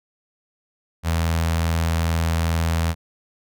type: tone with notch filter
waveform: sawtooth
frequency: 82.41 Hz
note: E2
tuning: in tune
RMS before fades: -21 dBFS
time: 1.03-2.95 s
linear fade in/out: 50 ms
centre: 340 Hz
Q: 1.1
effects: none